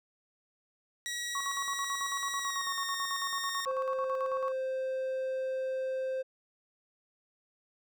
15% pulse tone with pitch glide, 1916 to 1843.3 Hz, A#6 to A#6, +47 to -20 cents, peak -28 dBFS, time 1.06-3.65 s, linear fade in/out 0 ms, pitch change -67 cents, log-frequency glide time 2.41-2.72 s
sine tone with tremolo, 1108.7 Hz, C#6, in tune, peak -32 dBFS, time 1.35-4.52 s, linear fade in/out 2 ms, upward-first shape square, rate 9.1 Hz, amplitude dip 70%
triangle tone, 523.3 Hz, C5, in tune, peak -29 dBFS, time 3.66-6.23 s, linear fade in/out 20 ms
effects none

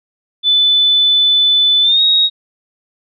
sine tone with pitch glide, 3500 to 3773 Hz, A7 to A#7, -10 to +20 cents, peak -8 dBFS, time 0.43-2.3 s, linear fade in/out 50 ms, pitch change +130 cents, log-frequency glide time 1.82-2.02 s, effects none

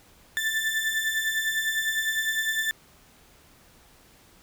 35% pulse beating tone pair, 1760 / 1769.9 Hz, A6 / A6, 0 / +10 cents, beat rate 9.9 Hz, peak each -29 / -24 dBFS, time 0.37-2.71 s, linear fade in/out 0 ms, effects pink hiss -56 dBFS RMS until 4.42 s

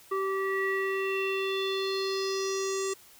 square tone with low-pass filter sweep, 386.9 Hz, G4, 23 cents flat, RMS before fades -30 dBFS, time 0.11-2.94 s, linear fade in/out 10 ms, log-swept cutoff 1400 to 7600 Hz, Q 5, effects white hiss -55 dBFS RMS until 3.19 s

